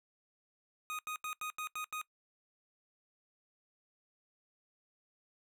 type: tone bursts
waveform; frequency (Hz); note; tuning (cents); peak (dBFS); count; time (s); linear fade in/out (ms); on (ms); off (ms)
25% pulse; 1244.5; D#6; 0; -34; 7; 0.9-2.014; 0; 88; 83
effects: noise-tail reverb RT60 0.1 s tail -21 dB re dry